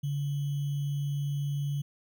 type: tone with sample-and-hold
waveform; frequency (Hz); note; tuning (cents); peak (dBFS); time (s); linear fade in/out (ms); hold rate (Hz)
sine; 142.7; D3; -49; -28; 0.03-1.82; 10; 3150
effects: none